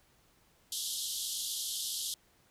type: band-pass noise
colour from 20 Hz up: pink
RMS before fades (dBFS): -37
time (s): 0.72-2.14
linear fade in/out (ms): 2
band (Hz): 3100 to 13000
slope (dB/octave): 96
effects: pink hiss -67 dBFS RMS until 2.5 s